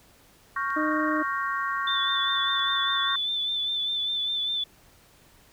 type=chord; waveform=sine; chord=G half-diminished seventh; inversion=second; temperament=equal; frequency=1108.7 / 1396.9 / 1568 / 1864.7 Hz; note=Db6 / F6 / G6 / Bb6; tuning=0 / 0 / 0 / 0 cents; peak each=-28 / -34 / -33 / -33 dBFS; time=0.56-3.16 s; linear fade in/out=5 ms
type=clicks; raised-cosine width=0.2 ms; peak=-31 dBFS; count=2; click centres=0.704 / 2.594 s
type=harmonic tone; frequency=306.6 Hz; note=D#4; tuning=25 cents flat; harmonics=1 / 2 / 4 / 5 / 6; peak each=-26 / -32 / -38 / -40 / -42 dBFS; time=0.76-1.23 s; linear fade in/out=10 ms
type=tone with vibrato; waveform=sine; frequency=3520 Hz; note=A7; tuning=in tune; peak=-25 dBFS; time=1.87-4.64 s; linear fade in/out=5 ms; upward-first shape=sine; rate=5 Hz; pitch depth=34 cents each way
effects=pink hiss -57 dBFS RMS until 5.52 s